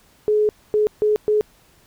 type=tone bursts at uneven times; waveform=sine; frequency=423.9 Hz; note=G#4; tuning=35 cents sharp; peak=-14 dBFS; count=4; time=0.28-0.49 / 0.74-0.87 / 1.02-1.16 / 1.28-1.41 s; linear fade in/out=0 ms; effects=pink hiss -55 dBFS RMS until 1.86 s